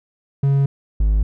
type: tone pair in turn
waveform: triangle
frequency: 138.59 / 51.91 Hz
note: C#3 / G#1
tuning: 0 / 0 cents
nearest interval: octave + perfect fourth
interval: 1700 cents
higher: first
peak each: -11 dBFS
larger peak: neither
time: 0.43-0.66 / 1-1.23 s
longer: neither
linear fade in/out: 5 ms
effects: none